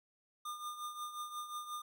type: tone with tremolo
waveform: square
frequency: 1209 Hz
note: D6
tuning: 50 cents sharp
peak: -39 dBFS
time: 0.45-1.82 s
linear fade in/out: 5 ms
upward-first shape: triangle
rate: 5.6 Hz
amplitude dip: 70%
effects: none